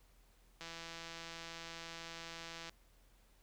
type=click train; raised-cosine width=0.2 ms; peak=-30 dBFS; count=347; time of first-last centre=0.61-2.694 s; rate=166 Hz; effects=added 42 Hz sine -65 dBFS peak until 3.42 s + pink hiss -71 dBFS RMS until 3.42 s